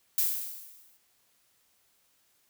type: noise with exponential decay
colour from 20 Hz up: violet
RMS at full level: -24 dBFS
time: 0.18-0.97 s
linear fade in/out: 1 ms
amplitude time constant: 170 ms
effects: white hiss -69 dBFS RMS until 2.49 s